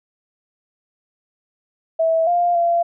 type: tone with pitch steps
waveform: sine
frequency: 652 / 700 / 685 Hz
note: E5 / F5 / F5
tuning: -19 / +4 / -34 cents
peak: -14 dBFS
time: 1.99-2.83 s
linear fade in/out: 10 ms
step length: 280 ms
effects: none

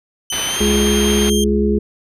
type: tone with pitch glide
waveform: 20% pulse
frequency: 3033 to 3186 Hz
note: F#7 to G7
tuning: +42 to +27 cents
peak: -14 dBFS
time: 0.3-1.44 s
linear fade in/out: 2 ms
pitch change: +85 cents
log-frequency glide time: 0.46-0.58 s
type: low-pass noise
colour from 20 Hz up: white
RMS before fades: -26 dBFS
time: 0.32-1.3 s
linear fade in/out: 5 ms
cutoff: 3700 Hz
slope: 24 dB/octave
type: harmonic tone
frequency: 69.5 Hz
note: C#2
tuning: 5 cents sharp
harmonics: 1 / 3 / 5 / 6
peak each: -20 / -16 / -21 / -18 dBFS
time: 0.6-1.79 s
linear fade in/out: 10 ms
effects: none

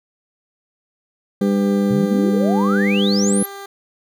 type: harmonic tone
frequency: 100.2 Hz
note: G2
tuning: 38 cents sharp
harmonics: 2 / 3 / 4 / 5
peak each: -15 / -25 / -24 / -24 dBFS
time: 1.41-3.43 s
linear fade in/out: 5 ms
type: tone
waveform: 15% pulse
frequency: 397 Hz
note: G4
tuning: 22 cents sharp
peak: -25 dBFS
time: 1.41-3.66 s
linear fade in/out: 5 ms
type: exponential sweep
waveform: sine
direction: up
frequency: 116.54 to 11840 Hz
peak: -21 dBFS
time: 1.9-3.46 s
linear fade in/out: 10 ms
effects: none

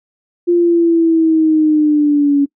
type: linear sweep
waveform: sine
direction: down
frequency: 349.8 to 280.6 Hz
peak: -8 dBFS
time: 0.47-2.46 s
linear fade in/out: 20 ms
effects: noise-tail reverb RT60 0.1 s tail -22 dB re dry

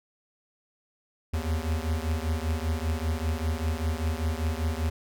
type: beating tone pair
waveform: square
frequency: 77.78 / 82.88 Hz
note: D#2 / E2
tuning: 0 / +10 cents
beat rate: 5.1 Hz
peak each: -29 / -31 dBFS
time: 1.33-4.9 s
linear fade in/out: 10 ms
effects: none

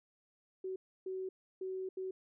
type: tone bursts at uneven times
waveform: sine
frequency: 376.3 Hz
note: F#4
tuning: 29 cents sharp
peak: -37 dBFS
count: 4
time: 0.64-0.76 / 1.06-1.29 / 1.61-1.89 / 1.97-2.11 s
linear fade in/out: 5 ms
effects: none

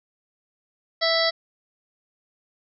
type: harmonic tone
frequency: 659.3 Hz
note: E5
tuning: in tune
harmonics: 1 / 2 / 3 / 5 / 6 / 7 / 8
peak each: -23 / -30 / -26 / -31 / -27 / -26 / -29 dBFS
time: 1.01-1.31 s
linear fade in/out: 20 ms
effects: none

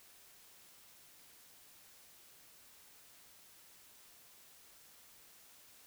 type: silence
effects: white hiss -61 dBFS RMS until 5.86 s

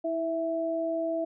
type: tone pair together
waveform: sine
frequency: 325.9 / 659.3 Hz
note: E4 / E5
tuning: -20 / 0 cents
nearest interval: octave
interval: 1220 cents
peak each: -32 / -28 dBFS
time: 0.04-1.25 s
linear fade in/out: 10 ms
effects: none

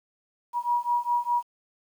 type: beating tone pair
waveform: sine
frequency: 959 / 963.9 Hz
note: A#5 / B5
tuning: +49 / -42 cents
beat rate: 4.9 Hz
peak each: -26 dBFS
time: 0.53-1.43 s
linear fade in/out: 50 ms
effects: 9-bit

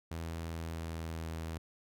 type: tone with pitch glide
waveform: sawtooth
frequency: 82.41 to 81.23 Hz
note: E2 to E2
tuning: 0 to -25 cents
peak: -34 dBFS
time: 0.11-1.58 s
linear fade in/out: 5 ms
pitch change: -25 cents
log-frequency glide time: 0.47-1.35 s
effects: none

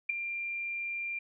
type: tone with ADSR envelope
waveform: sine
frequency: 2382 Hz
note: D7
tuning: 24 cents sharp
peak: -22 dBFS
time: 0.09-1.19 s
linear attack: 9 ms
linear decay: 5 ms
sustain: -11 dB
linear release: 6 ms
effects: none

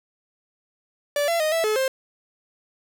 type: tone with pitch steps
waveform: 45% pulse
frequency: 580 / 676 / 620 / 658 / 429.8 / 528 Hz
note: D5 / E5 / D#5 / E5 / A4 / C5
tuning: -22 / +43 / -6 / -3 / -41 / +16 cents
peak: -20 dBFS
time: 1.16-1.88 s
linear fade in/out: 2 ms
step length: 120 ms
effects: none

